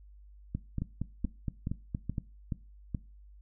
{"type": "two click trains", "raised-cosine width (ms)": 5, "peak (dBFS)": [-20, -20], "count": [8, 6], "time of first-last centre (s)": [[0.55, 2.182], [0.82, 2.948]], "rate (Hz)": [4.29, 2.35], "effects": ["noise-tail reverb RT60 0.3 s tail -19 dB re dry", "added 50 Hz sine -51 dBFS peak until 3.41 s"]}